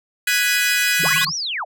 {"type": "chord", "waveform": "sawtooth", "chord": "G# minor seventh", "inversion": "third", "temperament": "equal", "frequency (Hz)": [1480, 1661.2, 1975.5, 2489], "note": ["F#6", "G#6", "B6", "D#7"], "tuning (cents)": [0, 0, 0, 0], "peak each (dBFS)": [-19, -18, -19, -18], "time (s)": [0.27, 1.25], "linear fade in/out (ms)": 5}
{"type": "band-pass noise", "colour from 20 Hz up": "pink", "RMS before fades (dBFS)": -32, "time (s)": [0.99, 1.33], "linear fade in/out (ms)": 20, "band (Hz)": [150, 170], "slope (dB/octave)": 96}
{"type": "linear two-way sweep", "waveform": "sine", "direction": "up then down", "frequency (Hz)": [49.19, 5910, 533], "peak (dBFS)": -22, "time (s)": [1.02, 1.65], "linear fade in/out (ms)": 20, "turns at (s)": 1.35}
{"type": "tone bursts", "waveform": "sine", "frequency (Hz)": 1087, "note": "C#6", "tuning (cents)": -34, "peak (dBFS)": -23, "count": 5, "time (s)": [1.05, 1.292], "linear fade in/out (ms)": 2, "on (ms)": 26, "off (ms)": 28}
{"effects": []}